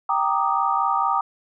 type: chord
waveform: sine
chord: Eb major seventh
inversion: first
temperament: equal with one note detuned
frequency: 784 / 932.3 / 1180.1 / 1244.5 Hz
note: G5 / Bb5 / D6 / Eb6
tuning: 0 / 0 / +8 / 0 cents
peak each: -24 dBFS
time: 0.09-1.21 s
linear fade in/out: 5 ms
effects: none